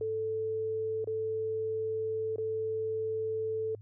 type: tone with dropouts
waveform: sine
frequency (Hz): 440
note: A4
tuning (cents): 0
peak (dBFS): -30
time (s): 0.01-3.75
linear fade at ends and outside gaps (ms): 2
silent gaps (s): 1.044-1.073 / 2.36-2.382
effects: added 105 Hz sine -47 dBFS peak until 3.81 s